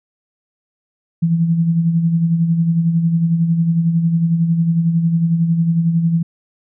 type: tone with tremolo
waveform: sine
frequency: 166.6 Hz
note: E3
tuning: 19 cents sharp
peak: -10 dBFS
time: 1.22-6.23 s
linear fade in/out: 10 ms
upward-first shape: sine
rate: 11 Hz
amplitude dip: 50%
effects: none